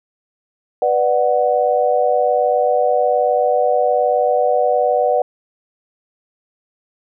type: chord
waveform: sine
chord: B minor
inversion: none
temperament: just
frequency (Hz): 493.9 / 592.7 / 740.8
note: B4 / D5 / F#5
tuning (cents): 0 / +16 / +2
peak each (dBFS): -17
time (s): 0.82-5.22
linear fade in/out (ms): 2
effects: none